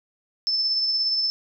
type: tone with tremolo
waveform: sine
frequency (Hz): 5274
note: E8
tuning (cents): 0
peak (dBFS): -19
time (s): 0.47-1.3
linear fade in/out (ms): 0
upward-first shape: sine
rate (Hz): 17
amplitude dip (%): 30
effects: none